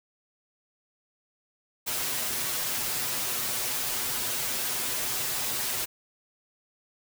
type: noise with comb filter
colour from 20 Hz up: white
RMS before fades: -30 dBFS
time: 1.86-5.86 s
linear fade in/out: 20 ms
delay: 8 ms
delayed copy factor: +0.85
effects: none